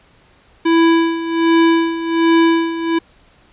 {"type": "tone with tremolo", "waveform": "square", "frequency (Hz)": 330.9, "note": "E4", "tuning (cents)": 7, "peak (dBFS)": -9, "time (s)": [0.65, 2.99], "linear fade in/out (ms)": 10, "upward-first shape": "sine", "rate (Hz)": 1.3, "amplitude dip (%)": 75, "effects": ["pink hiss -51 dBFS RMS until 3.52 s", "resampled to 8000 Hz"]}